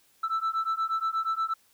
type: beating tone pair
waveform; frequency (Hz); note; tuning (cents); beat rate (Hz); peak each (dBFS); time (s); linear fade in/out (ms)
sine; 1318.5 / 1326.9; E6 / E6; 0 / +11; 8.4; -27; 0.23-1.54; 10
effects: tanh soft clip ceiling -23 dBFS + white hiss -64 dBFS RMS until 1.73 s